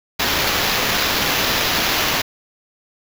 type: noise with sample-and-hold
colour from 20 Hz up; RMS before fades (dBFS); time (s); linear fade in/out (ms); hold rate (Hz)
violet; -19; 0.19-2.22; 10; 8820
effects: none